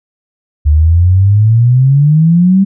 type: exponential sweep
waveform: sine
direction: up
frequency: 72.6 to 198.3 Hz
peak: -4 dBFS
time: 0.65-2.65 s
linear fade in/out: 20 ms
effects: none